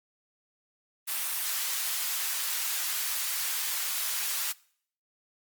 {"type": "high-pass noise", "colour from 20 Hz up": "white", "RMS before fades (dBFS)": -31, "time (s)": [1.07, 4.53], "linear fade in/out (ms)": 20, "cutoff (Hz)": 1100, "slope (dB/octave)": 12, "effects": ["noise-tail reverb RT60 0.6 s tail -23 dB re dry", "Opus 32 kbps"]}